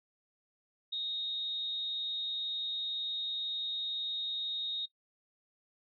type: tone with amplitude modulation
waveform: sine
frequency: 3729 Hz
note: A#7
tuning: in tune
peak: -31 dBFS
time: 0.92-4.86 s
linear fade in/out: 10 ms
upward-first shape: sine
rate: 280 Hz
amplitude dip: 35%
effects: noise-tail reverb RT60 0.1 s tail -21 dB re dry

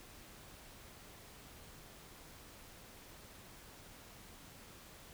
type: silence
effects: pink hiss -56 dBFS RMS until 5.13 s

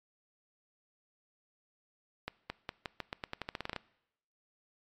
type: accelerating click train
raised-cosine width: 0.3 ms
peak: -20 dBFS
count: 16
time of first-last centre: 2.28-3.763 s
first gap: 220 ms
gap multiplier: 0.87
effects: noise-tail reverb RT60 0.8 s tail -21 dB re dry + MP3 64 kbps

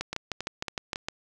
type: two click trains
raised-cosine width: 0.2 ms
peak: -15 / -13 dBFS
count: 4 / 8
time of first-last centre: 0.13-0.959 / 0.01-1.085 s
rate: 3.62 / 6.51 Hz
effects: none

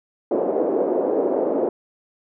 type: band-pass noise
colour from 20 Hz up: white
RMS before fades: -21 dBFS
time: 0.31-1.69 s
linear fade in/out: 2 ms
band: 310 to 540 Hz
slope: 24 dB/octave
effects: none

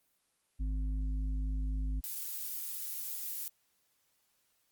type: harmonic tone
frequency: 51.91 Hz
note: G#1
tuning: in tune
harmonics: 1 / 3 / 5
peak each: -31 / -48 / -46 dBFS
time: 0.59-2.01 s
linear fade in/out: 20 ms
type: noise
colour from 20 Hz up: violet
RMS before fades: -39 dBFS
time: 2.04-3.48 s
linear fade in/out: 0 ms
effects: white hiss -75 dBFS RMS until 4.71 s + Opus 32 kbps

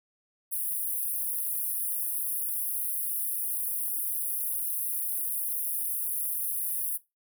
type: high-pass noise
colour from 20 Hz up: pink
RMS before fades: -31 dBFS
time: 0.51-6.98 s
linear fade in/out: 20 ms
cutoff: 9700 Hz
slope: 96 dB/octave
effects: noise-tail reverb RT60 0.2 s tail -18 dB re dry

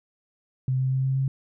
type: tone with pitch steps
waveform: sine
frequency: 130 / 131.06 / 132.12 / 133.19 / 134.27 Hz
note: C3 / C3 / C3 / C3 / C3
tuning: -11 / +3 / +17 / +31 / +45 cents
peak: -21 dBFS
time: 0.68-1.28 s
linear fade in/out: 2 ms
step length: 120 ms
effects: none

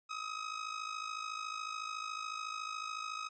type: tone with amplitude modulation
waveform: sawtooth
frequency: 1267 Hz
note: D#6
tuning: 31 cents sharp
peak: -32 dBFS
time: 0.09-3.29 s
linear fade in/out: 20 ms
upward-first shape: sine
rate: 53.9 Hz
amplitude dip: 70%
effects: resampled to 16000 Hz

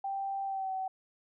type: tone with pitch glide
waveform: sine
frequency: 784 to 759.9 Hz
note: G5 to F#5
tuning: 0 to +46 cents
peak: -32 dBFS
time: 0.04-0.88 s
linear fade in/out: 5 ms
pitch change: -54 cents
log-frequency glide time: 0.45-0.72 s
effects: none

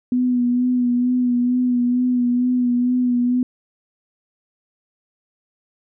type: tone with vibrato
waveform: sine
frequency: 246.9 Hz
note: B3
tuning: in tune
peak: -15 dBFS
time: 0.12-3.43 s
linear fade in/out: 2 ms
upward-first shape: sine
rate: 2.2 Hz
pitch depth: 28 cents each way
effects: none

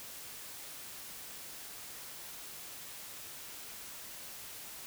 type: silence
effects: white hiss -47 dBFS RMS until 4.86 s

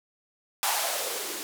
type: noise with band-pass filter sweep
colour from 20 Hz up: violet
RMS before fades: -30 dBFS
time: 0.63-1.43 s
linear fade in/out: 0 ms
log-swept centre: 900 to 310 Hz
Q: 3.8
effects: none

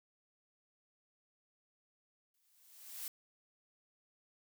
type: noise with exponential growth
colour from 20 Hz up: blue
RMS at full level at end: -41 dBFS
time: 2.34-3.08 s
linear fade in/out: 2 ms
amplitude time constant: 160 ms
effects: none

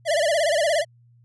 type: tone with vibrato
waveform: square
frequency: 627 Hz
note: D#5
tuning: 13 cents sharp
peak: -19 dBFS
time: 0.05-0.85 s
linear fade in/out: 50 ms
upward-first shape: sine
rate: 17 Hz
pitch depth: 150 cents each way
effects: added 119 Hz sine -52 dBFS peak until 1.24 s + resampled to 24000 Hz

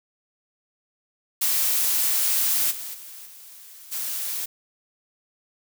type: noise with level steps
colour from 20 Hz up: blue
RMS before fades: -22 / -34 / -41 / -45 / -29 dBFS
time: 1.41-4.46 s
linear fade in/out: 10 ms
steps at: 2.7 / 2.93 / 3.25 / 3.91 s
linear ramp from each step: 20 ms
effects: none

